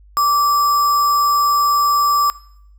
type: tone with sample-and-hold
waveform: sine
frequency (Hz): 1164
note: D6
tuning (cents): -16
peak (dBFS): -12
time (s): 0.17-2.3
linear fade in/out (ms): 0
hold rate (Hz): 6300
effects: noise-tail reverb RT60 0.7 s tail -20 dB re dry + added 50 Hz sine -43 dBFS peak until 2.78 s